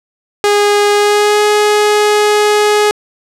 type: tone with pitch glide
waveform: sawtooth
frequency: 411.4 to 418.8 Hz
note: G#4 to G#4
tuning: -16 to +15 cents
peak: -4 dBFS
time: 0.44-2.91 s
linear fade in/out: 0 ms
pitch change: +31 cents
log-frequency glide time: 0.92-1.42 s
effects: low-pass 10000 Hz 12 dB/octave